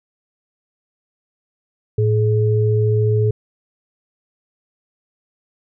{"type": "tone pair together", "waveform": "sine", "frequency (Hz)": [110.72, 423.5], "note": ["A2", "G#4"], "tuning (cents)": [11, 34], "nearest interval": "octave + major seventh", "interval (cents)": 2323, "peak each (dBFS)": [-14, -19], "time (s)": [1.98, 3.31], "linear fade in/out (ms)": 5, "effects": []}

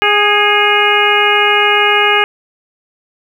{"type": "harmonic tone with a mistuned harmonic", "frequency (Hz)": 412.8, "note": "G#4", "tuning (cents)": -10, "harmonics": [1, 2, 3, 4, 5, 6, 7], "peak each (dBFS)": [-16, -16, -16, -16, -16, -16, -16], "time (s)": [0.02, 2.24], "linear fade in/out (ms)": 0, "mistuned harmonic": 5, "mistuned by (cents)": 54, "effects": ["7-bit"]}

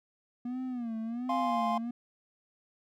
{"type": "tone with vibrato", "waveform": "triangle", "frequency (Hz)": 239.4, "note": "A#3", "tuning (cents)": 46, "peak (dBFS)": -31, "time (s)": [0.45, 1.91], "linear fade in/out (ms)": 5, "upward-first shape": "sine", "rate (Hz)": 1.4, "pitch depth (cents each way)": 130}
{"type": "chord", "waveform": "triangle", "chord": "F minor", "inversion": "none", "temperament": "equal", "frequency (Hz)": [698.5, 830.6, 1046.5], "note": ["F5", "Ab5", "C6"], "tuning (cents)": [0, 0, 0], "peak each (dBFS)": [-29, -34, -30], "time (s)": [1.29, 1.78], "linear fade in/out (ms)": 5}
{"effects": []}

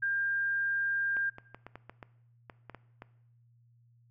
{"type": "tone", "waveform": "sine", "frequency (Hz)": 1600, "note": "G6", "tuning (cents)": 35, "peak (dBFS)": -28, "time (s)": [0.02, 1.3], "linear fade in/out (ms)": 10}
{"type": "clicks", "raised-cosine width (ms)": 0.5, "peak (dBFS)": -29, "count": 11, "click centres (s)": [1.168, 1.384, 1.546, 1.666, 1.756, 1.896, 2.028, 2.498, 2.697, 2.747, 3.021]}
{"effects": ["noise-tail reverb RT60 0.8 s tail -18 dB re dry", "added 118 Hz sine -61 dBFS peak until 4.1 s"]}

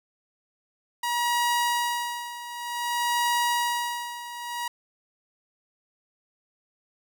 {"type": "tone with tremolo", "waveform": "sawtooth", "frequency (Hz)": 957, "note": "A#5", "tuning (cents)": 45, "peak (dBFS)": -18, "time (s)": [1.03, 4.68], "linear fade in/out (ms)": 5, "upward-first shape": "sine", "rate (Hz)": 0.54, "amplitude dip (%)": 80, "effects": []}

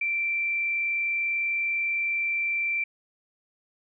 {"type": "tone with frequency modulation", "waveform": "sine", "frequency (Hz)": 2349, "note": "D7", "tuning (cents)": 0, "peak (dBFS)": -24, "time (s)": [0.01, 2.84], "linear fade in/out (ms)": 5, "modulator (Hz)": 39.5, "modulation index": 0.57, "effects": []}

